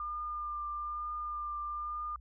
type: tone with vibrato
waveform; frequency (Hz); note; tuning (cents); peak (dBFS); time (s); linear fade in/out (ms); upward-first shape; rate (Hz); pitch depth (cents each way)
sine; 1200; D6; +37; -35; 0-2.16; 2; triangle; 1.1; 18
effects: added 60 Hz sine -50 dBFS peak until 2.2 s

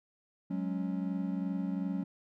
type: chord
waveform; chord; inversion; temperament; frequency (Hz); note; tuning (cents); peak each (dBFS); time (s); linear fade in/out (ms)
triangle; F# suspended second; none; equal; 185 / 207.7 / 277.2; F#3 / G#3 / C#4; 0 / 0 / 0; -32 / -36 / -35; 0.5-2.04; 10
effects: none

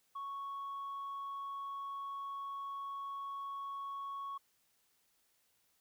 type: tone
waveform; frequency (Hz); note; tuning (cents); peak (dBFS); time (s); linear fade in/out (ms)
sine; 1108.7; C#6; 0; -38; 0.15-4.38; 10
effects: tanh soft clip ceiling -38 dBFS + white hiss -75 dBFS RMS until 5.8 s

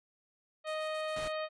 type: harmonic tone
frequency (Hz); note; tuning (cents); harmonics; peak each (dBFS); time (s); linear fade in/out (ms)
622.3; D#5; 0; 1 / 2 / 3 / 4 / 5 / 6 / 7; -35 / -41 / -45 / -47 / -49 / -51 / -52; 0.64-1.49; 50
type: noise with tremolo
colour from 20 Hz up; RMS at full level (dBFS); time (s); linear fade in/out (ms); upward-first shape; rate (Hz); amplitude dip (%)
violet; -48; 0.67-1.32; 0; square; 7.3; 50
type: noise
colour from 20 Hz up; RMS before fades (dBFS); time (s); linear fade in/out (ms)
pink; -44; 1.16-1.28; 5
effects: resampled to 22050 Hz

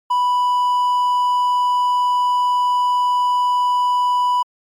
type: tone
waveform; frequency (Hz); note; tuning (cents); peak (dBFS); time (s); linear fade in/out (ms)
triangle; 987.8; B5; 0; -12; 0.1-4.43; 10
effects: MP3 96 kbps

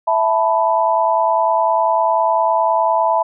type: chord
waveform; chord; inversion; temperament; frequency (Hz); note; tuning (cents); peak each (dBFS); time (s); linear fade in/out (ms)
sine; E suspended fourth; none; just; 659.3 / 879 / 988.9; E5 / A5 / B5; 0 / -2 / +2; -17; 0.07-3.23; 10
effects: none

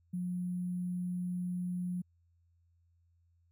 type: tone with sample-and-hold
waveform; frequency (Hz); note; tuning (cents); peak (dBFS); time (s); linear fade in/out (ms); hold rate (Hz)
sine; 179; F3; +43; -33; 0.13-2.02; 10; 11025
effects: added 85 Hz sine -67 dBFS peak until 3.51 s

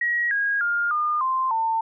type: tone with pitch steps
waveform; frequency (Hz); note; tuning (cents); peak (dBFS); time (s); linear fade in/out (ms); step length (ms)
sine; 1904 / 1638.5 / 1410 / 1213.4 / 1044.2 / 898.6; A#6 / G#6 / F6 / D#6 / C6 / A5; +36 / -24 / +16 / -44 / -4 / +36; -20; 0.01-1.81; 5; 300
effects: none

